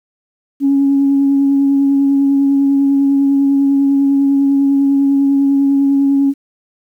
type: tone with vibrato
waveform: sine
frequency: 277.2 Hz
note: C#4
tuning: in tune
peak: -8 dBFS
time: 0.6-6.34 s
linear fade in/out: 50 ms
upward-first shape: triangle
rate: 10 Hz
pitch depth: 17 cents each way
effects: tanh soft clip ceiling -4 dBFS + 8-bit